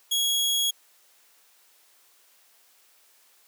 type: tone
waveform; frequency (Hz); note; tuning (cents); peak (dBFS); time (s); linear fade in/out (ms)
sawtooth; 3322; G#7; 0; -19; 0.11-0.71; 10
effects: white hiss -60 dBFS RMS until 3.47 s + high-pass 400 Hz 12 dB/octave